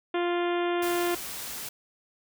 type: harmonic tone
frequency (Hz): 349.2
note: F4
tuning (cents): 0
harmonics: 1 / 2 / 3 / 4 / 5 / 6 / 7 / 8 / 9 / 10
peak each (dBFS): -26 / -32 / -36 / -38 / -40 / -42 / -43 / -44 / -45 / -46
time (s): 0.14-1.15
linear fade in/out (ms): 5
type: noise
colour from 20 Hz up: white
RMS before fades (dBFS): -37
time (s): 0.82-1.69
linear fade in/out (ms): 5
effects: none